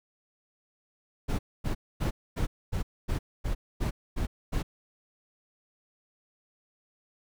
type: noise bursts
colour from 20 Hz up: brown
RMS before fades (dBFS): -28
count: 10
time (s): 1.28-4.63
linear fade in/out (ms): 20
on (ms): 110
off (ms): 250
effects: none